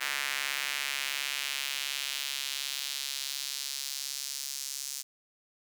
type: tone with high-pass filter sweep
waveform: square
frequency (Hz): 69.3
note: C#2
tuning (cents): 0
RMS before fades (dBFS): -35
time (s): 0-5.03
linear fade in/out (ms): 20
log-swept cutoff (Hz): 1900 to 6000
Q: 1.5
effects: none